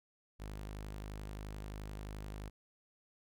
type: tone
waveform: sawtooth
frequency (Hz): 51.5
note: G#1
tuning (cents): -14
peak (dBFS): -39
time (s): 0.39-2.5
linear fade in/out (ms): 20
effects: none